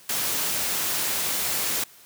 white noise, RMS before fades -26 dBFS, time 0.09-1.84 s, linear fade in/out 5 ms, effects white hiss -51 dBFS RMS until 2.05 s + high-pass 80 Hz 12 dB/octave

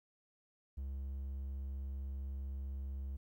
triangle tone, 67.8 Hz, C#2, 38 cents flat, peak -37 dBFS, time 0.77-3.17 s, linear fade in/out 10 ms, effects 13-bit

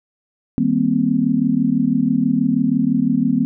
sine chord, C minor seventh, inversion first, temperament just, 156.98 / 196.22 / 235.5 / 261.6 Hz, Eb3 / G3 / Bb3 / C4, +16 / +2 / +18 / 0 cents, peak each -24 / -21 / -18 / -18 dBFS, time 0.58-3.45 s, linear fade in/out 0 ms, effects none

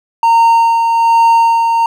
triangle tone with tremolo, 920 Hz, A#5, 23 cents flat, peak -3 dBFS, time 0.23-1.86 s, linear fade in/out 2 ms, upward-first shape sine, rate 1.2 Hz, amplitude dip 40%, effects none

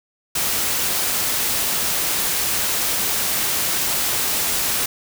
white noise, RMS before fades -21 dBFS, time 0.35-4.86 s, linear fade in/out 5 ms, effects none

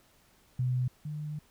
sine tone pair in turn, 126.2 / 150.66 Hz, B2 / D3, +38 / +45 cents, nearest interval minor third, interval 307 cents, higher second, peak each -26 / -34 dBFS, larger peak first, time 0.59-0.88 / 1.05-1.39 s, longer second, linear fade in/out 5 ms, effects pink hiss -64 dBFS RMS until 1.5 s

